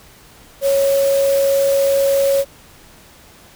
sine tone in noise, 552 Hz, C#5, 7 cents flat, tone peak -12 dBFS, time 0.61-2.45 s, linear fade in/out 50 ms, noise white, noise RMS -28 dBFS, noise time 0.61-2.45 s, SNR +13 dB, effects pink hiss -45 dBFS RMS until 3.55 s

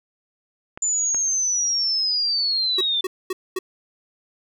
clicks, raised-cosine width 0.5 ms, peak -19 dBFS, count 2, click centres 0.775 / 1.146 s
sine linear sweep, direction down, 7090 to 3520 Hz, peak -19 dBFS, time 0.82-3.01 s, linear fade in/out 5 ms
square tone bursts, 373.8 Hz, F#4, 18 cents sharp, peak -23 dBFS, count 4, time 2.78-3.59 s, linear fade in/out 5 ms, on 30 ms, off 230 ms
effects none

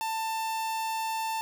45% pulse tone, 890 Hz, A5, 20 cents sharp, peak -29 dBFS, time 0.01-1.41 s, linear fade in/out 0 ms, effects none

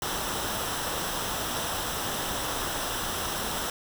pink noise with comb filter, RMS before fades -31 dBFS, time 0.02-3.7 s, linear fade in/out 2 ms, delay 0.44 ms, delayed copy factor -0.55, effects none

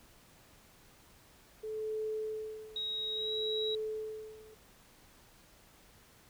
sine tone with tremolo, 433.9 Hz, A4, 24 cents flat, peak -33 dBFS, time 1.63-4.55 s, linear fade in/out 10 ms, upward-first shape sine, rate 0.61 Hz, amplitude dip 90%
sine tone with pitch glide, 3800 to 3866 Hz, A#7 to B7, +33 to -38 cents, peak -34 dBFS, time 2.76-3.75 s, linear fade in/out 2 ms, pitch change +29 cents, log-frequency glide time 3.14-3.32 s
effects pink hiss -61 dBFS RMS until 6.29 s

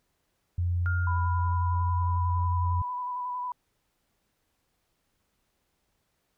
sine tone, 87.8 Hz, F2, 10 cents sharp, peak -24 dBFS, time 0.58-2.82 s, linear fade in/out 5 ms
sine tone with exponential decay, 1410 Hz, F6, 16 cents sharp, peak -30 dBFS, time 0.86-2.75 s, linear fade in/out 0 ms, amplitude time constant 410 ms
sine tone with vibrato, 991 Hz, B5, 6 cents sharp, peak -30 dBFS, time 1.07-3.52 s, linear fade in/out 2 ms, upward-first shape square, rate 11 Hz, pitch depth 17 cents each way
effects pink hiss -75 dBFS RMS until 6.37 s

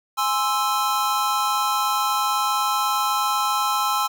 square chord, Ab augmented, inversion none, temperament equal, 830.6 / 1046.5 / 1318.5 Hz, Ab5 / C6 / E6, 0 / 0 / 0 cents, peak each -26 / -25 / -24 dBFS, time 0.17-4.08 s, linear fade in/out 20 ms, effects none

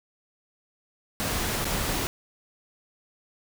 pink noise with dropouts, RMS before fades -28 dBFS, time 1.2-2.07 s, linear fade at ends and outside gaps 0 ms, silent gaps 1.645-1.653 s, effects none

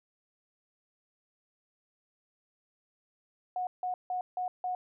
sine tone bursts, 730 Hz, F#5, 24 cents flat, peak -30 dBFS, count 5, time 3.56-4.75 s, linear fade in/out 2 ms, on 110 ms, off 160 ms, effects none

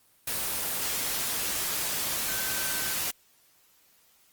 sine tone in noise, 1541 Hz, G6, 30 cents flat, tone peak -38 dBFS, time 2.28-2.94 s, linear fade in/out 5 ms, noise white, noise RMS -30 dBFS, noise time 0.27-3.11 s, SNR -11 dB, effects white hiss -63 dBFS RMS until 4.32 s + Opus 24 kbps

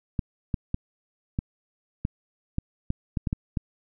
clicks, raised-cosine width 5 ms, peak -13 dBFS, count 11, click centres 0.192 / 0.542 / 0.744 / 1.389 / 2.051 / 2.584 / 2.904 / 3.172 / 3.272 / 3.329 / 3.572 s, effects none

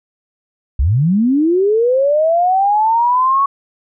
sine linear sweep, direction up, 55.3 to 1121 Hz, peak -10 dBFS, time 0.79-3.46 s, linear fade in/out 5 ms, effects none

